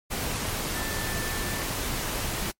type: tone in noise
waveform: sine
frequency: 1769 Hz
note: A6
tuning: 9 cents sharp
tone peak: -37 dBFS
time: 0.73-1.63 s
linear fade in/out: 20 ms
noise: pink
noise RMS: -30 dBFS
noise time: 0.1-2.52 s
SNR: -10 dB
effects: noise-tail reverb RT60 0.1 s tail -25 dB re dry + MP3 64 kbps